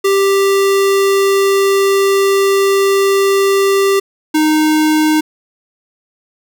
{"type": "tone pair in turn", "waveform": "square", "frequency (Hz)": [393.1, 309.2], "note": ["G4", "D#4"], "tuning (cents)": [5, -11], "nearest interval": "major third", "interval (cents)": 416, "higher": "first", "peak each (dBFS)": -10, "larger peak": "neither", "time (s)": [[0.04, 4], [4.34, 5.21]], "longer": "first", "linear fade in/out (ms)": 10, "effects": []}